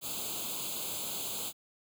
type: noise with comb filter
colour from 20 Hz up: white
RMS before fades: -37 dBFS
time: 0.01-1.53 s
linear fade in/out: 50 ms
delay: 0.27 ms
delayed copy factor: +0.95
effects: high-pass 100 Hz 12 dB/octave